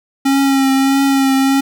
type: tone with vibrato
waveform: square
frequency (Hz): 271.4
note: C#4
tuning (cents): -36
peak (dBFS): -11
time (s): 0.25-1.61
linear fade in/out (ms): 10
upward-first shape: triangle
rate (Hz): 1.6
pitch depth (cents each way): 28
effects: none